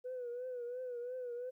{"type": "tone with vibrato", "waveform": "sine", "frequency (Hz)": 493.9, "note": "B4", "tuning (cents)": 0, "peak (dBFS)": -38, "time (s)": [0.04, 1.51], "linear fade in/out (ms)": 20, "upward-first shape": "triangle", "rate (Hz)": 2.9, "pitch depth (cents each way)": 76, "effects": ["tanh soft clip ceiling -36 dBFS", "13-bit"]}